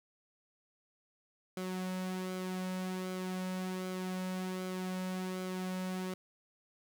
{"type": "tone with flanger", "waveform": "sawtooth", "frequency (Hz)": 185, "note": "F#3", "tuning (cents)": 0, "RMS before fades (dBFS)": -38, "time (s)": [1.57, 6.14], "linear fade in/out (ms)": 2, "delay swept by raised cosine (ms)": [1.1, 2.6], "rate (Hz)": 1.3, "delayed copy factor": -0.5, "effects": ["11-bit"]}